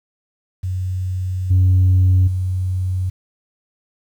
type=tone with level steps; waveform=sine; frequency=92.5 Hz; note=F#2; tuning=in tune; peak=-19 / -8 / -17 dBFS; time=0.63-3.1 s; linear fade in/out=10 ms; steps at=1.5 / 2.27 s; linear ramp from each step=10 ms; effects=tanh soft clip ceiling -8 dBFS + 8-bit